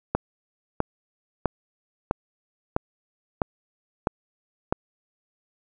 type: click train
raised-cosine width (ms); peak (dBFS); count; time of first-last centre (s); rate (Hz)
1; -7; 8; 0.15-4.725; 1.53
effects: none